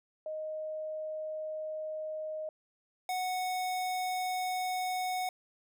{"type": "tone pair in turn", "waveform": ["sine", "square"], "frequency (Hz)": [622.3, 737.4], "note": ["D#5", "F#5"], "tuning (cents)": [0, -6], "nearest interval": "minor third", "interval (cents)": 294, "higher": "second", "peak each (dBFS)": [-35, -32], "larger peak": "second", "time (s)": [[0.26, 2.49], [3.09, 5.29]], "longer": "first", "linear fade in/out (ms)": 2, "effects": []}